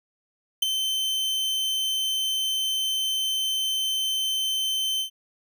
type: tone with ADSR envelope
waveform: 40% pulse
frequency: 3085 Hz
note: G7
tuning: 28 cents flat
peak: -15 dBFS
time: 0.62-5.1 s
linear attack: 7 ms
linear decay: 12 ms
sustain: -8 dB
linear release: 99 ms
effects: none